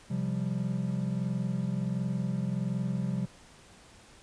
triangle chord, C suspended fourth, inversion none, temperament equal, 130.81 / 174.61 / 196 Hz, C3 / F3 / G3, 0 / 0 / 0 cents, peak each -31 dBFS, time 0.1-3.26 s, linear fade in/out 10 ms, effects pink hiss -55 dBFS RMS until 4.22 s + resampled to 22050 Hz

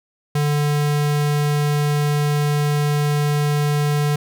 square tone, 147.1 Hz, D3, 3 cents sharp, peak -17 dBFS, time 0.35-4.16 s, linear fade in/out 5 ms, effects none

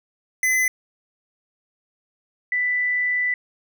square / sine tone pair in turn, 2024 / 1984.6 Hz, B6 / B6, +42 / +8 cents, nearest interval unison, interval 34 cents, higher first, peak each -18 / -19 dBFS, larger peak first, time 0.43-0.68 / 2.52-3.34 s, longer second, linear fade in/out 2 ms, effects none

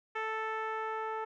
10% pulse tone with low-pass filter sweep, 440 Hz, A4, in tune, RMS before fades -36 dBFS, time 0.15-1.25 s, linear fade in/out 10 ms, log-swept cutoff 2000 to 1100 Hz, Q 1.2, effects none

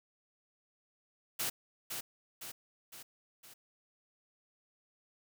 white noise with echo, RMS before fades -35 dBFS, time 1.39-1.5 s, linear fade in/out 10 ms, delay 510 ms, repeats 4, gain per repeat -5 dB, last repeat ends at 3.54 s, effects none

